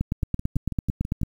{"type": "two click trains", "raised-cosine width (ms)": 5, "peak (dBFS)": [-17, -11], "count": [7, 12], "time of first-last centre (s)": [[0.23, 1.215], [0.01, 1.232]], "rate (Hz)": [6.09, 9], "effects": ["8-bit"]}